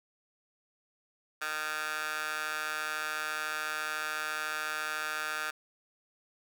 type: tone with high-pass filter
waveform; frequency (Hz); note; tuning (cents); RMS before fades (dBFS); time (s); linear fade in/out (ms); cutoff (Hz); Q
15% pulse; 154; D#3; -17; -35; 1.41-5.51; 10; 1300; 2.3
effects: none